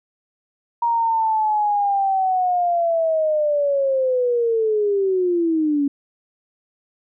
sine linear sweep, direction down, 944 to 277.6 Hz, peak -16 dBFS, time 0.82-5.88 s, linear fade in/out 5 ms, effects none

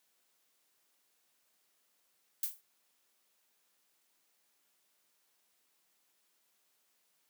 violet noise with exponential decay, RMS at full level -30 dBFS, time 2.43-2.61 s, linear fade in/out 2 ms, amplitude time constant 38 ms, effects white hiss -75 dBFS RMS until 7.29 s + high-pass 200 Hz 12 dB/octave

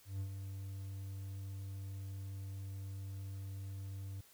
triangle tone with ADSR envelope, 97.2 Hz, G2, 14 cents flat, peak -34 dBFS, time 0.05-4.21 s, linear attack 150 ms, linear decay 81 ms, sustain -6 dB, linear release 6 ms, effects white hiss -64 dBFS RMS until 4.33 s

